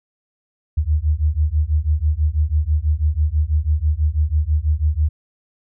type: beating tone pair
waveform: sine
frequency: 73.42 / 79.52 Hz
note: D2 / D#2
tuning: 0 / +38 cents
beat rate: 6.1 Hz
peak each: -18 dBFS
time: 0.77-5.09 s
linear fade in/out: 10 ms
effects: none